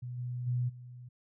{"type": "tone with level steps", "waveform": "sine", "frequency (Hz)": 123.4, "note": "B2", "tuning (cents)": -1, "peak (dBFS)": [-37, -34, -28, -45], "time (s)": [0.02, 1.09], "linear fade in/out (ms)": 10, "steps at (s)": [0.17, 0.46, 0.68], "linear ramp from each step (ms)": 20, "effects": []}